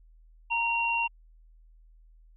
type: tone pair together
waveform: sine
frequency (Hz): 932.3 / 2754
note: A#5 / F7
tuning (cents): 0 / -25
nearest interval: octave + perfect fifth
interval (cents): 1875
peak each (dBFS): -28 / -27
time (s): 0.5-1.08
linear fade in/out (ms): 20
effects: added 40 Hz sine -53 dBFS peak until 2.36 s